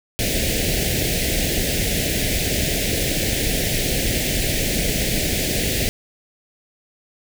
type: band-stop noise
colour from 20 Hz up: pink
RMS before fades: -21 dBFS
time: 0.19-5.89 s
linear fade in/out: 0 ms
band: 680 to 1800 Hz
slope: 48 dB/octave
effects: none